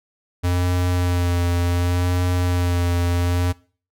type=tone with vibrato; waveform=square; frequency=88.4 Hz; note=F2; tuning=22 cents sharp; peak=-18 dBFS; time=0.43-3.53 s; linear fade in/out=20 ms; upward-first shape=sine; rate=0.68 Hz; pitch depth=24 cents each way; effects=noise-tail reverb RT60 0.4 s tail -21 dB re dry